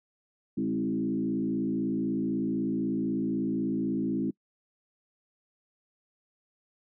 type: tone with frequency modulation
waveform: sine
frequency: 261.6 Hz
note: C4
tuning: in tune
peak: -26 dBFS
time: 0.57-4.31 s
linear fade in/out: 10 ms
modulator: 56.1 Hz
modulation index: 1.4
effects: noise-tail reverb RT60 0.1 s tail -25 dB re dry